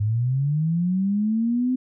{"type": "linear sweep", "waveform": "sine", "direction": "up", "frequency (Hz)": [101.3, 258.4], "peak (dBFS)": -19, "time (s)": [0, 1.76], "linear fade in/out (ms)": 10, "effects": []}